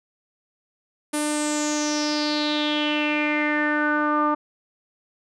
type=tone with low-pass filter sweep; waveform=sawtooth; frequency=299.2 Hz; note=D4; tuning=32 cents sharp; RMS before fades=-23 dBFS; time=1.13-4.35 s; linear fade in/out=10 ms; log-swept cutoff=10000 to 1100 Hz; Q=6.2; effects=none